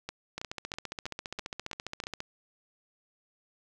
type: two click trains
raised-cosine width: 0.2 ms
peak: -19 / -19 dBFS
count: 28 / 7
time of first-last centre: 0.38-2.204 / 0.09-2.038 s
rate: 14.8 / 3.08 Hz
effects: none